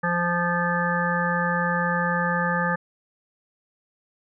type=harmonic tone; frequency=174 Hz; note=F3; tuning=6 cents flat; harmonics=1 / 3 / 5 / 7 / 9 / 10; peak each=-26 / -29 / -29 / -28 / -31 / -27 dBFS; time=0.03-2.76 s; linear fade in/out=10 ms; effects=none